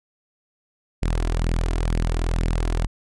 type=tone with flanger; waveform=sawtooth; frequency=41.35 Hz; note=E1; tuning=6 cents sharp; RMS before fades=-22 dBFS; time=1.02-2.87 s; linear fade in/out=10 ms; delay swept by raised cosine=0.39 to 2.99 ms; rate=2.1 Hz; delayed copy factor=+0.5; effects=resampled to 24000 Hz